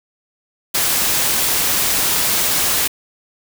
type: noise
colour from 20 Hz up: white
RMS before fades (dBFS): -17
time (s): 0.74-2.88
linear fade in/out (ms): 10
effects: none